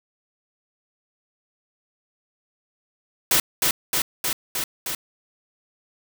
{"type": "noise with echo", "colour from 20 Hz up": "white", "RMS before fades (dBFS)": -18, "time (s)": [3.31, 3.4], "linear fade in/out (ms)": 2, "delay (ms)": 310, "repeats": 5, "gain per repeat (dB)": -2, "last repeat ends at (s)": 4.95, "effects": []}